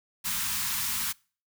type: band-stop noise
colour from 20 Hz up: white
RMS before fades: -30 dBFS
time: 0.24-1.13 s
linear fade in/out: 20 ms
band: 250 to 870 Hz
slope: 96 dB/octave
effects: noise-tail reverb RT60 0.4 s tail -25 dB re dry